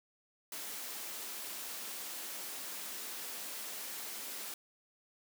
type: high-pass noise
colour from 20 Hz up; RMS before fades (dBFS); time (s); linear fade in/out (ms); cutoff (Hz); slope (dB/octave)
white; -43; 0.52-4.54; 2; 200; 24
effects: none